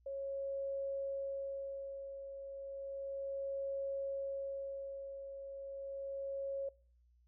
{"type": "tone with tremolo", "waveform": "sine", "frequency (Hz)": 549, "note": "C#5", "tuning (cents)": -17, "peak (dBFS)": -36, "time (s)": [0.06, 6.69], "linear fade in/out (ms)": 5, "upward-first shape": "sine", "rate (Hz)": 0.33, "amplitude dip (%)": 60, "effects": ["noise-tail reverb RT60 0.5 s tail -24 dB re dry", "added 60 Hz sine -66 dBFS peak until 7.27 s"]}